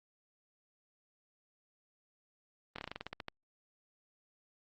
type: slowing click train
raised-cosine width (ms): 0.3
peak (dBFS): -24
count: 12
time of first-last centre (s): 2.76-3.284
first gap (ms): 24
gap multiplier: 1.13
effects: Opus 32 kbps